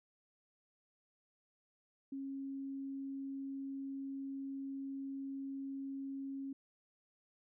sine tone, 272.6 Hz, C#4, 29 cents flat, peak -40 dBFS, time 2.12-6.53 s, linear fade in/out 5 ms, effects none

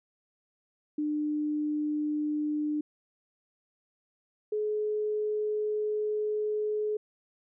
sine tone pair in turn, 300 / 424.3 Hz, D4 / G#4, +37 / +37 cents, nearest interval tritone, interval 600 cents, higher second, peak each -27 dBFS, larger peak neither, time 0.98-2.81 / 4.52-6.97 s, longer second, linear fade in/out 5 ms, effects none

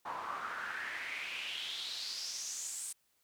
pink noise with band-pass filter sweep, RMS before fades -41 dBFS, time 0.05-2.93 s, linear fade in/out 10 ms, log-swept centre 940 to 8800 Hz, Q 4.7, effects white hiss -75 dBFS RMS until 3.23 s

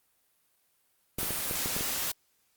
white noise, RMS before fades -32 dBFS, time 1.18-2.12 s, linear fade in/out 10 ms
clicks, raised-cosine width 2 ms, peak -22 dBFS, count 7, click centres 1.186 / 1.231 / 1.307 / 1.511 / 1.659 / 1.765 / 1.809 s
effects white hiss -71 dBFS RMS until 2.56 s + Opus 32 kbps

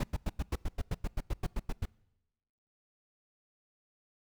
brown noise bursts, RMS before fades -31 dBFS, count 15, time 0-1.856 s, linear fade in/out 5 ms, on 36 ms, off 94 ms, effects noise-tail reverb RT60 1.0 s tail -24 dB re dry

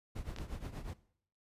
brown noise with tremolo, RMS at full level -39 dBFS, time 0.15-0.94 s, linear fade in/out 10 ms, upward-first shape triangle, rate 8.4 Hz, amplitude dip 85%
clicks, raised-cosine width 0.2 ms, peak -28 dBFS, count 2, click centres 0.363 / 0.386 s
effects noise-tail reverb RT60 0.6 s tail -18 dB re dry + resampled to 32000 Hz

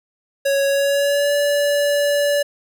square tone with pitch glide, 554.4 to 576.6 Hz, C#5 to D5, 0 to -32 cents, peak -16 dBFS, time 0.45-2.43 s, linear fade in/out 10 ms, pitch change +68 cents, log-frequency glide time 0.67-1.34 s, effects none

